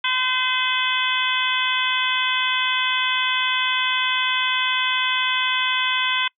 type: harmonic tone with a mistuned harmonic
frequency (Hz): 512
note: C5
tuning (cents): -38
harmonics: 2 / 3 / 4 / 5 / 6 / 7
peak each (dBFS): -26 / -26 / -26 / -26 / -26 / -26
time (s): 0.04-6.28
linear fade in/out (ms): 5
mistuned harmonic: 7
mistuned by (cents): -75
effects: noise-tail reverb RT60 0.1 s tail -26 dB re dry